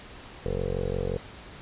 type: tone with low-pass filter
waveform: 15% pulse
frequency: 45.73 Hz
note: F#1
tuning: 20 cents flat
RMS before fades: -29 dBFS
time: 0.46-1.17 s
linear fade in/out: 0 ms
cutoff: 490 Hz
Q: 5.6
effects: pink hiss -45 dBFS RMS until 1.61 s + resampled to 8000 Hz